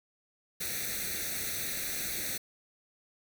white noise with comb filter, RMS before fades -35 dBFS, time 0.6-2.38 s, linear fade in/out 10 ms, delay 0.49 ms, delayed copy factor +0.85, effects none

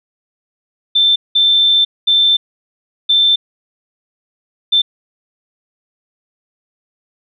sine tone bursts at uneven times, 3553 Hz, A7, 16 cents sharp, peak -8 dBFS, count 5, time 0.95-1.16 / 1.35-1.85 / 2.07-2.37 / 3.09-3.36 / 4.72-4.82 s, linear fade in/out 10 ms, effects none

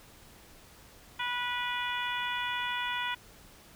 harmonic tone, 489.2 Hz, B4, 16 cents flat, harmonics 2 / 3 / 4 / 5 / 6 / 7, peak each -35 / -37 / -38 / -39 / -40 / -40 dBFS, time 1.19-3.15 s, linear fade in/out 10 ms, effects pink hiss -55 dBFS RMS until 3.75 s

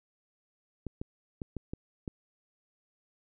clicks, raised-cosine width 3 ms, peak -23 dBFS, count 6, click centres 0.867 / 1.015 / 1.418 / 1.567 / 1.735 / 2.078 s, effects none

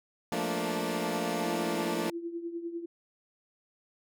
15% pulse chord, Bb major seventh, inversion second, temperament equal with one note detuned, 174.61 / 217.6 / 233.1 / 293.7 Hz, F3 / A3 / Bb3 / D4, 0 / -19 / 0 / 0 cents, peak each -29 dBFS, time 0.32-2.1 s, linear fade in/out 2 ms
sine tone with tremolo, 339 Hz, E4, 49 cents sharp, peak -31 dBFS, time 1.44-2.86 s, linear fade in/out 10 ms, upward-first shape triangle, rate 10 Hz, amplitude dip 75%
effects none

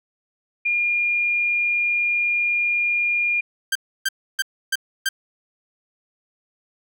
sine tone, 2416 Hz, D7, 48 cents sharp, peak -18 dBFS, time 0.65-3.41 s, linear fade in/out 10 ms
sawtooth tone bursts, 1573 Hz, G6, 6 cents sharp, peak -15 dBFS, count 5, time 3.72-5.09 s, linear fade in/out 5 ms, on 34 ms, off 300 ms
effects none

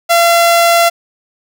sawtooth tone, 682 Hz, F5, 41 cents flat, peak -3 dBFS, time 0.09-0.9 s, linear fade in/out 20 ms, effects none

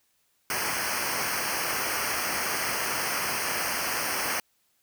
pink noise with comb filter, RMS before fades -29 dBFS, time 0.5-4.4 s, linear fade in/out 2 ms, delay 0.27 ms, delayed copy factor -1, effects white hiss -70 dBFS RMS until 4.82 s

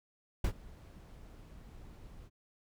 brown noise with ADSR envelope, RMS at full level -28 dBFS, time 0.44-2.3 s, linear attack 5 ms, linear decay 76 ms, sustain -24 dB, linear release 44 ms, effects none

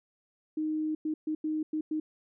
sine tone bursts at uneven times, 310.1 Hz, D#4, 6 cents flat, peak -28 dBFS, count 6, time 0.57-0.95 / 1.05-1.14 / 1.27-1.35 / 1.44-1.63 / 1.73-1.81 / 1.91-2 s, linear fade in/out 5 ms, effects none

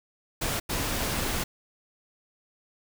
pink noise bursts at uneven times, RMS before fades -29 dBFS, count 2, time 0.41-0.6 / 0.69-1.44 s, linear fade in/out 10 ms, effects none

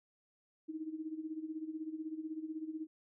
sine tone with tremolo, 314.9 Hz, D#4, 21 cents sharp, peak -36 dBFS, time 0.68-2.87 s, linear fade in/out 20 ms, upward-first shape sine, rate 16 Hz, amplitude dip 75%, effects none

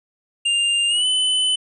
square tone with pitch glide, 2800 to 3018 Hz, F7 to F#7, +4 to +34 cents, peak -17 dBFS, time 0.45-1.56 s, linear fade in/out 10 ms, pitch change +130 cents, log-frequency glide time 0.88-1.06 s, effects resampled to 24000 Hz

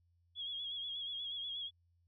sine tone with vibrato, 3322 Hz, G#7, in tune, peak -39 dBFS, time 0.35-1.71 s, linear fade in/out 50 ms, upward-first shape sine, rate 8.3 Hz, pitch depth 50 cents each way, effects added 86 Hz sine -70 dBFS peak until 2.07 s

